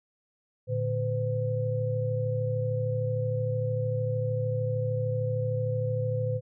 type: tone cluster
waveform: sine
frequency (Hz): 113.6 / 146.8 / 508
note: A#2 / D3 / B4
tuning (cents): -44 / 0 / +49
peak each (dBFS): -28 / -35 / -30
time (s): 0.67-6.41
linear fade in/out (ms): 50
effects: none